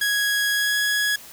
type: tone with pitch glide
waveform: sawtooth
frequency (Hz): 1661.2 to 1673.7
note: G#6 to G#6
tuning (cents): 0 to +13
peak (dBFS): -16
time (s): 0.01-1.16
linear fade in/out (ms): 5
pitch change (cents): +13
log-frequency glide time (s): 0.52-0.77
effects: white hiss -43 dBFS RMS until 1.32 s